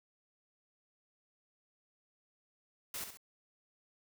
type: noise with echo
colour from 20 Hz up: white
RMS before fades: -41 dBFS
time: 2.94-3.04 s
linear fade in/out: 2 ms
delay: 66 ms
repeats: 2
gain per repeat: -7 dB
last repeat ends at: 3.172 s
effects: none